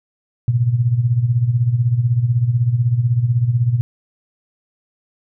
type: tone with tremolo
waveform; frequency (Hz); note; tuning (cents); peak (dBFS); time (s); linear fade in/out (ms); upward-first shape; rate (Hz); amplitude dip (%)
sine; 120.1; B2; -48; -10; 0.48-3.81; 0; sine; 16; 70
effects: none